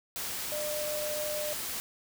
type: tone in noise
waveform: sine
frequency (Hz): 600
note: D5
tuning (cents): +37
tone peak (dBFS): -33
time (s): 0.52-1.53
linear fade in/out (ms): 0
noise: white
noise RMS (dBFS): -36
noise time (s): 0.16-1.8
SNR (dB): 0
effects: none